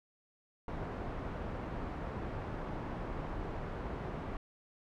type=low-pass noise; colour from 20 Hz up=pink; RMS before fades=-40 dBFS; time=0.68-4.37 s; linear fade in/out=2 ms; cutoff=1200 Hz; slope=12 dB/octave; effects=none